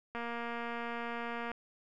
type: click train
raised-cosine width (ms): 0.5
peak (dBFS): -25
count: 322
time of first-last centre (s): 0.15-1.516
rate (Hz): 235
effects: none